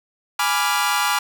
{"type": "chord", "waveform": "sawtooth", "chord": "G# diminished seventh", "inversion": "none", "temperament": "equal", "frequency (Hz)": [830.6, 987.8, 1174.7, 1396.9], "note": ["G#5", "B5", "D6", "F6"], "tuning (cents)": [0, 0, 0, 0], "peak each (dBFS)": -20, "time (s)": [0.39, 1.19], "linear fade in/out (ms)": 5, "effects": []}